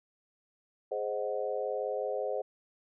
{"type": "chord", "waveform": "sine", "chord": "Ab dominant seventh", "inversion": "none", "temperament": "equal with one note detuned", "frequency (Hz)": [418, 523.3, 622.3, 740], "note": ["Ab4", "C5", "Eb5", "Gb5"], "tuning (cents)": [11, 0, 0, 0], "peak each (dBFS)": [-36, -34, -37, -40], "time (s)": [0.91, 2.42], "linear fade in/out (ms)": 10, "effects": []}